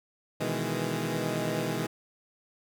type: chord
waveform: 15% pulse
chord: E major seventh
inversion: second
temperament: equal with one note detuned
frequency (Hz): 124.26 / 155.56 / 164.81 / 207.7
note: B2 / D#3 / E3 / G#3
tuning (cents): +11 / 0 / 0 / 0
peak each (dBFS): -28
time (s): 0.4-1.87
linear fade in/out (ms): 10
effects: none